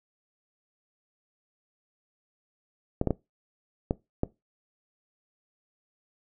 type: clicks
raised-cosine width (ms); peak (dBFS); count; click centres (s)
2; -11; 5; 3.014 / 3.073 / 3.107 / 3.909 / 4.234
effects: noise-tail reverb RT60 0.2 s tail -20 dB re dry